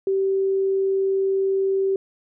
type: tone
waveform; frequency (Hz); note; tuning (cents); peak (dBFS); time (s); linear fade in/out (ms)
sine; 387.1; G4; -22; -18; 0.07-1.96; 2
effects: none